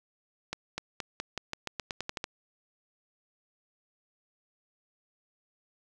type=accelerating click train; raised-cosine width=0.2 ms; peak=-16 dBFS; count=13; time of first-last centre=0.53-2.241 s; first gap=250 ms; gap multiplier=0.89; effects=none